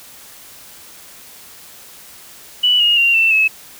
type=tone with pitch steps; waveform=sine; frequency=2960 / 2862 / 2768 / 2677 / 2589 Hz; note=F#7 / F7 / F7 / E7 / E7; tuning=0 / +42 / -16 / +26 / -32 cents; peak=-10 dBFS; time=2.63-3.48 s; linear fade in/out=10 ms; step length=170 ms; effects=white hiss -40 dBFS RMS until 3.79 s